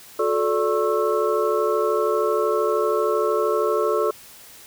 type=tone cluster; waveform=sine; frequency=361.8 / 434.7 / 583 / 1090 / 1322 Hz; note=F#4 / A4 / D5 / C#6 / E6; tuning=-39 / -21 / -13 / -29 / +5 cents; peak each=-26 / -21 / -25 / -27 / -28 dBFS; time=0.19-4.11 s; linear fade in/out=5 ms; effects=white hiss -45 dBFS RMS until 4.66 s